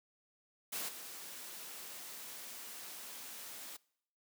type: noise with level steps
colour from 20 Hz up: white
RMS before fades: -40 / -48 dBFS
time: 0.72-3.77 s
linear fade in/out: 10 ms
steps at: 0.88 s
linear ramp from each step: 10 ms
effects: noise-tail reverb RT60 0.7 s tail -24 dB re dry + high-pass 200 Hz 12 dB/octave